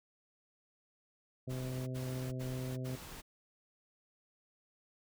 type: harmonic tone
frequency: 128.4 Hz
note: C3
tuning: 32 cents flat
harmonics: 1 / 2 / 3 / 4 / 5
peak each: -38 / -44 / -48 / -50 / -52 dBFS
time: 1.47-2.96 s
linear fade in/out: 10 ms
type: noise bursts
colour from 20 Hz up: pink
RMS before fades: -49 dBFS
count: 4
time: 1.49-3.22 s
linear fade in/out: 20 ms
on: 380 ms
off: 70 ms
effects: none